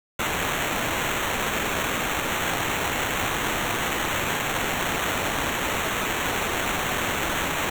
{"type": "noise with sample-and-hold", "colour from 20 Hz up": "blue", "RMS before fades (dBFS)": -26, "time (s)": [0.19, 7.7], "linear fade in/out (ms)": 5, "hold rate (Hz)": 4900, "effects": []}